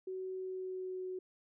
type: tone with pitch glide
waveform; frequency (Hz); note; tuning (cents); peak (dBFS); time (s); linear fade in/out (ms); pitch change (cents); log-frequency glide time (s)
sine; 374.9 to 370.2; F#4 to F#4; +23 to +1; -38; 0.07-1.19; 5; -22; 0.35-1.07
effects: none